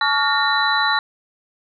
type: tone cluster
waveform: sine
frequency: 864 / 1131 / 1411 / 1831 / 3969 Hz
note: A5 / C#6 / F6 / A#6 / B7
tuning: -32 / +34 / +17 / -32 / +8 cents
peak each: -22 dBFS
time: 0.01-0.99 s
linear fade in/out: 2 ms
effects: none